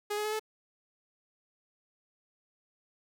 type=tone with pitch steps; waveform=sawtooth; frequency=415.3 / 421.3 / 427.5 / 433.7 Hz; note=G#4 / G#4 / A4 / A4; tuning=0 / +25 / -50 / -25 cents; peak=-27 dBFS; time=0.1-0.396 s; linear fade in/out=10 ms; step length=74 ms; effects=none